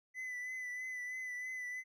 triangle tone with vibrato, 2004 Hz, B6, 25 cents sharp, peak -38 dBFS, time 0.14-1.84 s, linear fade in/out 50 ms, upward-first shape triangle, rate 3.1 Hz, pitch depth 34 cents each way, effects none

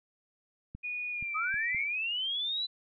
clicks, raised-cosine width 5 ms, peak -29 / -33 / -37 / -35 dBFS, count 4, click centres 0.75 / 1.226 / 1.542 / 1.747 s
sine tone with pitch glide, 2460 to 2330 Hz, D#7 to D7, -20 to -14 cents, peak -33 dBFS, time 0.83-1.85 s, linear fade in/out 20 ms, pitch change -94 cents, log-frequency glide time 1.11-1.35 s
sine linear sweep, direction up, 1200 to 4019 Hz, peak -30 dBFS, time 1.34-2.67 s, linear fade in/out 20 ms
effects none

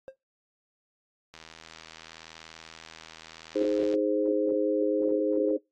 triangle tone with exponential decay, 532 Hz, C5, 29 cents sharp, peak -32 dBFS, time 0.08-0.16 s, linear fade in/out 0 ms, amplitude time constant 16 ms
click train, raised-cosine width 0.2 ms, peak -28 dBFS, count 211, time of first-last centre 1.34-3.939 s, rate 80.8 Hz
sine chord, Ab major, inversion second, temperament equal, 311.1 / 415.3 / 523.3 Hz, Eb4 / Ab4 / C5, 0 / 0 / 0 cents, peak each -28 dBFS, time 3.55-5.57 s, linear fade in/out 10 ms
effects noise-tail reverb RT60 0.2 s tail -22 dB re dry + AAC 32 kbps

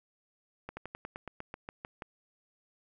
slowing click train, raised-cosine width 0.5 ms, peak -25 dBFS, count 12, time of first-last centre 0.69-2.022 s, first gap 80 ms, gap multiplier 1.08, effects none

